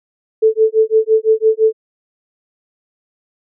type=tone with tremolo; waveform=sine; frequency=440 Hz; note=A4; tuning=in tune; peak=-6 dBFS; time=0.42-1.73 s; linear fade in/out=10 ms; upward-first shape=sine; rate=5.9 Hz; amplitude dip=100%; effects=none